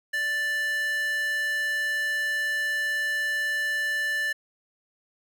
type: tone with high-pass filter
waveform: square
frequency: 587.3 Hz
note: D5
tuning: in tune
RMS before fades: -27 dBFS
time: 0.13-4.33 s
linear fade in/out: 10 ms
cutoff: 1700 Hz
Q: 4.4
effects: none